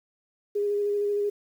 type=tone with vibrato; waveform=sine; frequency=409.9 Hz; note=G#4; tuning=23 cents flat; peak=-23 dBFS; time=0.55-1.3 s; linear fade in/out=10 ms; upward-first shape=square; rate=13 Hz; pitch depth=10 cents each way; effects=9-bit